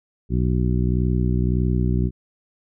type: harmonic tone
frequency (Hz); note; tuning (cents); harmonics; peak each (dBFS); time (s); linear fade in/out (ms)
61.74; B1; 0; 1 / 2 / 3 / 4 / 5 / 6; -21 / -22 / -24 / -30 / -31 / -31; 0.29-2.11; 50
effects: none